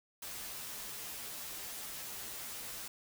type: noise with comb filter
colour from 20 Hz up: white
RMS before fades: -44 dBFS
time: 0.22-2.88 s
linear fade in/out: 5 ms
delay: 11 ms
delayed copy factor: -0.75
effects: none